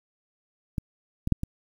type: clicks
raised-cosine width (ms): 5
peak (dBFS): -15 / -15 / -6 / -17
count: 4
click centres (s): 0.782 / 1.274 / 1.323 / 1.434
effects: 8-bit